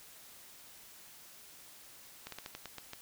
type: slowing click train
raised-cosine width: 0.2 ms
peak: -25 dBFS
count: 8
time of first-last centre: 2.27-2.934 s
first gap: 53 ms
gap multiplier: 1.19
effects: white hiss -55 dBFS RMS until 3.01 s